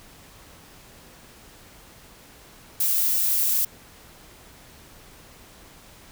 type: noise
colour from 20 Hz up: violet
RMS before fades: -22 dBFS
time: 2.8-3.65 s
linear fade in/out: 5 ms
effects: pink hiss -49 dBFS RMS until 6.11 s